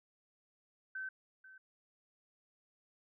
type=tone with echo; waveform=sine; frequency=1536 Hz; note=G6; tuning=36 cents flat; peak=-39 dBFS; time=0.95-1.09 s; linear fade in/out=5 ms; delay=490 ms; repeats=1; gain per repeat=-15 dB; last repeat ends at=1.58 s; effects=none